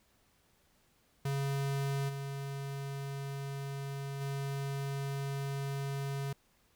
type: tone with level steps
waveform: square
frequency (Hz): 138.59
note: C#3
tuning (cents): 0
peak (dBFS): -32 / -38 / -35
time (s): 1.25-6.33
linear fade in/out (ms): 5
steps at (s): 2.08 / 4.2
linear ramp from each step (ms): 20
effects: pink hiss -70 dBFS RMS until 6.75 s